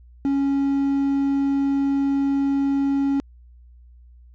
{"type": "tone with quantisation", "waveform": "triangle", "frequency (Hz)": 277, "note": "C#4", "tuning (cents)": -1, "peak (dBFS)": -16, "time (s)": [0.25, 3.2], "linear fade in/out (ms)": 0, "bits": 7, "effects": ["added 60 Hz sine -45 dBFS peak until 4.34 s", "resampled to 16000 Hz"]}